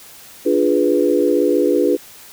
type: chord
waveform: sine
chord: D diminished seventh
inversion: none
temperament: equal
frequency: 293.7 / 349.2 / 415.3 / 493.9 Hz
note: D4 / F4 / Ab4 / Cb5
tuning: 0 / 0 / 0 / 0 cents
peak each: -18 dBFS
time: 0.45-1.97 s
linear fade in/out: 20 ms
effects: white hiss -41 dBFS RMS until 2.32 s